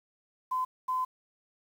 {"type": "tone bursts at uneven times", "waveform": "sine", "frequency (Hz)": 1022, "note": "C6", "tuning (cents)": -41, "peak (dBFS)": -27, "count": 2, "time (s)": [[0.51, 0.65], [0.88, 1.05]], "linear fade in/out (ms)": 10, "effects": ["9-bit"]}